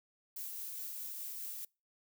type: noise with tremolo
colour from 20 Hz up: violet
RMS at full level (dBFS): -42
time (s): 0.36-1.65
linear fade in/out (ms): 5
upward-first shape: triangle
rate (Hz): 4.8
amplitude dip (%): 25
effects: noise-tail reverb RT60 0.3 s tail -26 dB re dry